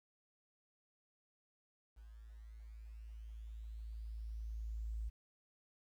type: tone with level ramp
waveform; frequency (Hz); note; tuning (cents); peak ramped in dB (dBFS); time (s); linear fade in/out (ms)
sine; 55; A1; 0; -53 to -38; 1.96-5.1; 20
effects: 12-bit